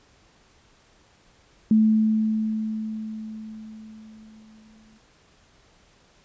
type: tone with exponential decay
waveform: sine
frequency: 218 Hz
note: A3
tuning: 16 cents flat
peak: -13 dBFS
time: 1.71-4.98 s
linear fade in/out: 2 ms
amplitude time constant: 710 ms
effects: pink hiss -58 dBFS RMS until 6.24 s + resampled to 16000 Hz